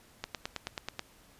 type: click train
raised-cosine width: 0.2 ms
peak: -17 dBFS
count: 8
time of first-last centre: 0.24-0.993 s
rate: 9.29 Hz
effects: pink hiss -60 dBFS RMS until 1.39 s + resampled to 32000 Hz